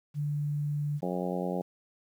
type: tone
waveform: sine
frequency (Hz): 146.83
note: D3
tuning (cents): 0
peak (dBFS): -28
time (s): 0.14-1.01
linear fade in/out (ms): 50
type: harmonic tone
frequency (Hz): 89.9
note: F#2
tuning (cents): -49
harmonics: 2 / 3 / 4 / 5 / 6 / 7 / 8 / 9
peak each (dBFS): -33 / -39 / -38 / -38 / -37 / -40 / -42 / -41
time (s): 1.02-1.62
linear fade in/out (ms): 10
effects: 10-bit